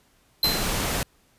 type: tone with exponential decay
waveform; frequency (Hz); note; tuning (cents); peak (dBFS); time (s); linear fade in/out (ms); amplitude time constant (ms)
square; 4089; C8; -41; -17; 0.43-0.79; 2; 77
type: noise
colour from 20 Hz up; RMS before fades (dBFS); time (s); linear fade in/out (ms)
pink; -26; 0.44-1.03; 2
effects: pink hiss -62 dBFS RMS until 1.38 s + resampled to 32000 Hz